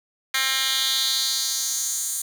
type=tone with high-pass filter sweep; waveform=10% pulse; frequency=265.7 Hz; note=C4; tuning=27 cents sharp; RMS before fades=-24 dBFS; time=0.34-2.22 s; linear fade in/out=5 ms; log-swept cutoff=2300 to 8400 Hz; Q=2.4; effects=none